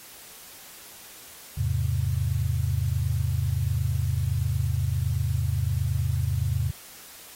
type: chord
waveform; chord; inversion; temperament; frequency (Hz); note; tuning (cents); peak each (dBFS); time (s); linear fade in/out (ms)
sine; E augmented; none; equal with one note detuned; 82.41 / 103.83 / 131.87; E2 / G#2 / B#2; 0 / 0 / +14; -27; 1.57-6.71; 10
effects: white hiss -46 dBFS RMS until 7.35 s + AAC 48 kbps